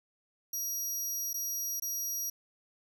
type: tone with dropouts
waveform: 25% pulse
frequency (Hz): 5740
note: F8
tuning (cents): +47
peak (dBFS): -28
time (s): 0.53-2.3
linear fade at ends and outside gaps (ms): 5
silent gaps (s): 1.332-1.341 / 1.799-1.821
effects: none